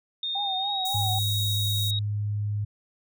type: tone with pitch glide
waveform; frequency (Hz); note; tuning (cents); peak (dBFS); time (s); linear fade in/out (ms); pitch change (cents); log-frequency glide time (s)
sine; 3665 to 3781; A#7 to A#7; -30 to +24; -27; 0.23-1.99; 2; +54; 0.55-0.75
type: tone with vibrato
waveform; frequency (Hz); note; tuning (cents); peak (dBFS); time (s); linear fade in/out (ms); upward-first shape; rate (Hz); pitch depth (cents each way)
sine; 781; G5; -7; -29; 0.35-1.19; 5; triangle; 3.6; 98
type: high-pass noise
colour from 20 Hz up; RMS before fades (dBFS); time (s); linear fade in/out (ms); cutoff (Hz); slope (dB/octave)
white; -35; 0.85-1.91; 5; 6100; 48
type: tone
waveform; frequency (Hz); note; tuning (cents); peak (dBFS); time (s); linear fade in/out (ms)
sine; 103.83; G#2; 0; -25; 0.94-2.65; 10
effects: none